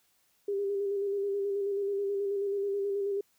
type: tone with vibrato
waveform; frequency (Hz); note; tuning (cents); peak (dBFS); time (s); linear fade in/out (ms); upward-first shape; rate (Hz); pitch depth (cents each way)
sine; 399.7; G4; +34; -28; 0.48-3.21; 5; square; 9.3; 25
effects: white hiss -70 dBFS RMS until 3.38 s